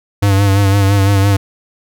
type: tone with vibrato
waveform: square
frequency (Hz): 99.1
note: G2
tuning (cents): +19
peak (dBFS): -9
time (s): 0.22-1.37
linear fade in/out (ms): 10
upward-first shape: sine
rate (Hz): 5.9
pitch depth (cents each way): 41
effects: none